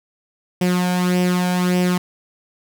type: tone with flanger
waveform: sawtooth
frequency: 180 Hz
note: F#3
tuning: 47 cents flat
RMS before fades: -18 dBFS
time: 0.61-1.98 s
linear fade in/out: 5 ms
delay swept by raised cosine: 0.36 to 1.29 ms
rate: 1.7 Hz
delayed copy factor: +0.6
effects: none